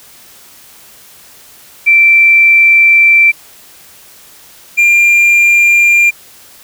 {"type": "tone pair in turn", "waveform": ["sine", "triangle"], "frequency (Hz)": [2343, 2392], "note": ["D7", "D7"], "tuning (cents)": [-5, 31], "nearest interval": "unison", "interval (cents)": 36, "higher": "second", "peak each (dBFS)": -3, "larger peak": "neither", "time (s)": [[1.86, 3.32], [4.77, 6.11]], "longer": "first", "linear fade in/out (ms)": 20, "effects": ["white hiss -39 dBFS RMS until 6.63 s"]}